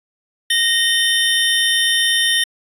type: tone cluster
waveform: square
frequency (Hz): 1857 / 3059 / 3619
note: A#6 / G7 / A7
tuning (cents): -7 / -43 / +48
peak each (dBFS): -19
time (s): 0.5-2.44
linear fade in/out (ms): 5
effects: resampled to 32000 Hz